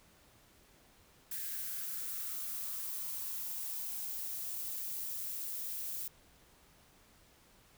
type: noise with high-pass filter sweep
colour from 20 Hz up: violet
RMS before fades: -40 dBFS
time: 1.31-6.08 s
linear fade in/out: 5 ms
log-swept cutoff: 1700 to 420 Hz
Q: 4.9
effects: pink hiss -64 dBFS RMS until 7.77 s